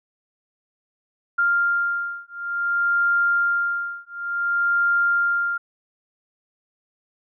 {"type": "beating tone pair", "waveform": "sine", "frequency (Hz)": [1396.9, 1397.46], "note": ["F6", "F6"], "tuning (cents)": [0, 1], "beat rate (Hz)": 0.56, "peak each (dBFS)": -22, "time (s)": [1.38, 5.58], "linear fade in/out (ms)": 10, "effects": []}